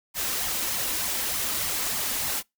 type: noise with flanger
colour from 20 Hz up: white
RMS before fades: -28 dBFS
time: 0.14-2.43 s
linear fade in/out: 50 ms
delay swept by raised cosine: 0.93 to 3.93 ms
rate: 3.3 Hz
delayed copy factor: +0.55
effects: noise-tail reverb RT60 0.2 s tail -26 dB re dry